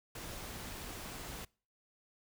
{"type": "noise", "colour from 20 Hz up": "pink", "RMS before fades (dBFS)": -45, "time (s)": [0.15, 1.45], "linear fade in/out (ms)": 5, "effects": ["noise-tail reverb RT60 0.4 s tail -25 dB re dry"]}